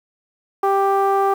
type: tone with low-pass filter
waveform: sawtooth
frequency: 392.9 Hz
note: G4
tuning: 4 cents sharp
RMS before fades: -17 dBFS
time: 0.63-1.34 s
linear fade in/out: 5 ms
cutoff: 1000 Hz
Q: 7.7
effects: 7-bit